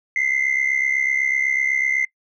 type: tone pair together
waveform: sine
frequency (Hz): 2032 / 2100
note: B6 / C7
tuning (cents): +49 / +6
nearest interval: minor second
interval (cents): 57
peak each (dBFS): -19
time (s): 0.16-2.05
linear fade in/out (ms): 2
effects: noise-tail reverb RT60 0.1 s tail -22 dB re dry + tanh soft clip ceiling -13 dBFS